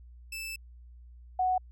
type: tone pair in turn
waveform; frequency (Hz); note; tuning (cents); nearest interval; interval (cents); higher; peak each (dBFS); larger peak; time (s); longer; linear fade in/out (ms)
sawtooth / sine; 2637 / 740; E7 / F#5; 0 / 0; octave + minor seventh; 2200; first; -33 / -24; second; 0.32-0.56 / 1.39-1.58; first; 5
effects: added 60 Hz sine -48 dBFS peak until 1.71 s